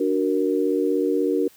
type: chord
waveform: sine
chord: D augmented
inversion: none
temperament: equal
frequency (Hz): 293.7 / 370 / 466.2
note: D4 / F#4 / A#4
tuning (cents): 0 / 0 / 0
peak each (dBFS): -23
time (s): 0-1.48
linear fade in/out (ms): 5
effects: white hiss -53 dBFS RMS until 1.56 s + high-pass 80 Hz 12 dB/octave